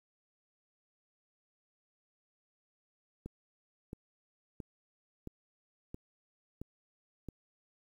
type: click train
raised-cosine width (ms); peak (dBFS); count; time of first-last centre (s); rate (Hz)
3; -29; 7; 3.26-7.287; 1.49
effects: 10-bit